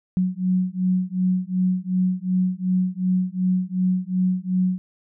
sine beating tone pair, 182.7 / 185.4 Hz, F#3 / F#3, -22 / +4 cents, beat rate 2.7 Hz, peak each -22 dBFS, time 0.17-4.78 s, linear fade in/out 0 ms, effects none

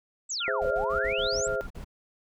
sine exponential two-way sweep, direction down then up, 8070 to 490.7 to 8070 Hz, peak -29 dBFS, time 0.29-1.48 s, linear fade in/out 20 ms, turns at 0.67 s
sine tone with tremolo, 1396.9 Hz, F6, in tune, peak -31 dBFS, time 0.4-1.67 s, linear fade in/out 10 ms, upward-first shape sine, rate 3.8 Hz, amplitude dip 70%
sine chord, Ab augmented, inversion none, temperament equal, 415.3 / 523.3 / 659.3 Hz, Ab4 / C5 / E5, 0 / 0 / 0 cents, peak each -32 / -30 / -33 dBFS, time 0.48-1.61 s, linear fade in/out 0 ms
brown noise bursts, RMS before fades -39 dBFS, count 9, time 0.61-1.846 s, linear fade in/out 10 ms, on 100 ms, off 42 ms
effects none

